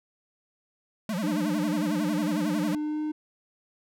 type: tone with vibrato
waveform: square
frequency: 196 Hz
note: G3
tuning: in tune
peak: -28 dBFS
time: 1.09-2.75 s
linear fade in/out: 2 ms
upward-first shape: sine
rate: 11 Hz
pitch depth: 240 cents each way
type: tone with pitch glide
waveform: triangle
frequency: 300.3 to 305.4 Hz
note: D4 to D#4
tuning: +39 to -32 cents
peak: -25 dBFS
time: 1.23-3.12 s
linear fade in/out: 10 ms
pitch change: +29 cents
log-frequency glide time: 2.75-3.01 s
effects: none